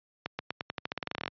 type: accelerating click train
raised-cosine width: 0.3 ms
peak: -16 dBFS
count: 18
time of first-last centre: 0.26-1.279 s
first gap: 130 ms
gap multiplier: 0.89
effects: high-pass 100 Hz 12 dB/octave + resampled to 11025 Hz